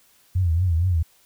sine tone with vibrato, 86.7 Hz, F2, 12 cents flat, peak -17 dBFS, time 0.35-1.03 s, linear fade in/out 10 ms, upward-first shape triangle, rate 4.3 Hz, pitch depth 160 cents each way, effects white hiss -58 dBFS RMS until 1.25 s

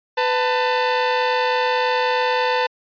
sawtooth tone pair together, 500.1 / 891 Hz, B4 / A5, +22 / +22 cents, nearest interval minor seventh, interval 1000 cents, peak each -16 dBFS, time 0.17-2.67 s, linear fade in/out 10 ms, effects resampled to 11025 Hz

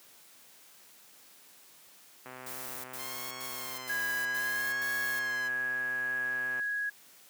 click train, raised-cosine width 0.5 ms, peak -30 dBFS, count 556, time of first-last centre 2.26-6.596 s, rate 128 Hz
blue noise bursts, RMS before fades -42 dBFS, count 6, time 2.46-5.195 s, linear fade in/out 5 ms, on 380 ms, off 91 ms
10% pulse tone with vibrato, 1046 Hz, C6, 1 cent flat, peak -34 dBFS, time 2.98-5.49 s, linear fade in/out 20 ms, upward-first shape sine, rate 0.64 Hz, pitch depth 83 cents each way
sine tone with pitch glide, 1648 to 1662.3 Hz, G#6 to G#6, -14 to +1 cents, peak -30 dBFS, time 3.89-6.9 s, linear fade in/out 10 ms, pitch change +15 cents, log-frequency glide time 4.17-4.94 s
effects white hiss -57 dBFS RMS until 7.29 s + high-pass 150 Hz 12 dB/octave

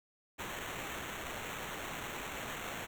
blue noise with sample-and-hold, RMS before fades -42 dBFS, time 0.38-2.87 s, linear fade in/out 20 ms, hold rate 4900 Hz, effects none

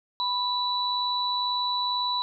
sine tone pair together, 987.8 / 3951 Hz, B5 / B7, 0 / 0 cents, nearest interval 2 octaves, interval 2400 cents, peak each -27 dBFS, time 0.2-2.22 s, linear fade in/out 0 ms, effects none

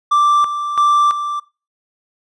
triangle tone with tremolo, 1174.7 Hz, D6, in tune, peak -8 dBFS, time 0.11-1.4 s, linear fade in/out 10 ms, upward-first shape square, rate 1.5 Hz, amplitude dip 65%, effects noise-tail reverb RT60 0.3 s tail -20 dB re dry + resampled to 24000 Hz

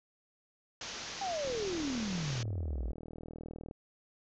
white low-pass noise, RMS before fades -43 dBFS, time 0.81-2.43 s, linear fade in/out 2 ms, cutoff 6700 Hz, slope 96 dB/octave
sine exponential sweep, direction down, 812 to 51.91 Hz, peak -33 dBFS, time 1.21-2.92 s, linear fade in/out 5 ms
click train, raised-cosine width 2 ms, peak -31 dBFS, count 91, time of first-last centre 1.45-3.711 s, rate 39.8 Hz
effects none

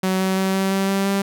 sawtooth tone with pitch steps, 187.8 / 189.32 / 190.86 / 192.41 / 193.97 / 195.55 / 197.14 Hz, F#3 / F#3 / G3 / G3 / G3 / G3 / G3, +26 / +40 / -46 / -32 / -18 / -4 / +10 cents, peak -14 dBFS, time 0.03-1.22 s, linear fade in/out 5 ms, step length 170 ms, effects none

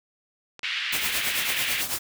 clicks, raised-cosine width 0.2 ms, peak -23 dBFS, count 2, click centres 0.593 / 0.632 s
white band-pass noise, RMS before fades -29 dBFS, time 0.63-1.82 s, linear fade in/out 10 ms, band 1800 to 3200 Hz, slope 24 dB/octave
white noise with tremolo, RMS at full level -26 dBFS, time 0.92-1.99 s, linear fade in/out 10 ms, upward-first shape triangle, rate 9.1 Hz, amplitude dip 75%
effects none

